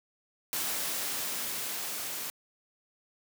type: noise with level ramp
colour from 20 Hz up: white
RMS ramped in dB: -32 to -37 dBFS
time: 0.53-2.3 s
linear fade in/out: 0 ms
effects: high-pass 150 Hz 12 dB/octave